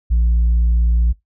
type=tone; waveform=sine; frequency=57.9 Hz; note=A#1; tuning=11 cents flat; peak=-9 dBFS; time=0.1-1.13 s; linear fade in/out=20 ms; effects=noise-tail reverb RT60 0.2 s tail -25 dB re dry + tanh soft clip ceiling -10 dBFS